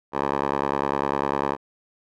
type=tone with band-pass filter; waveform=10% pulse; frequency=70 Hz; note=C#2; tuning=18 cents sharp; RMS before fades=-25 dBFS; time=0.12-1.57 s; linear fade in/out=50 ms; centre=800 Hz; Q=1.9; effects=none